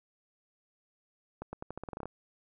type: accelerating click train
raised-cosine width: 1 ms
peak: -25 dBFS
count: 12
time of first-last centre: 1.42-2.056 s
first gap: 110 ms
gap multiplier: 0.86
effects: none